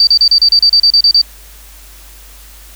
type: tone bursts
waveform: sine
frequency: 4637 Hz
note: D8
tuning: 23 cents flat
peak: -4 dBFS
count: 12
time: 0-1.215 s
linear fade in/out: 2 ms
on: 71 ms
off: 33 ms
effects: added 50 Hz sine -36 dBFS peak until 2.75 s + white hiss -39 dBFS RMS until 2.75 s